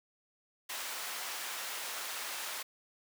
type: high-pass noise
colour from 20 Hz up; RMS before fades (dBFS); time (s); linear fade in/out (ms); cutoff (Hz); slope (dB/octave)
pink; -40; 0.69-2.63; 10; 940; 12
effects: none